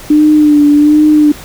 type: tone with vibrato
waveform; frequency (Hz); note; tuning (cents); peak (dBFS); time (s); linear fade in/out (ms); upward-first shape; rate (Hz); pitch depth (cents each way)
sine; 298.2; D4; +27; -3; 0.1-1.32; 5; sine; 1.3; 38
effects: pink hiss -31 dBFS RMS until 1.44 s